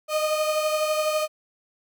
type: beating tone pair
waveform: 35% pulse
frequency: 614 / 626 Hz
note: D#5 / D#5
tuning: -23 / +10 cents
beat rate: 12 Hz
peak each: -21 / -28 dBFS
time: 0.08-1.28 s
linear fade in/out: 50 ms
effects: none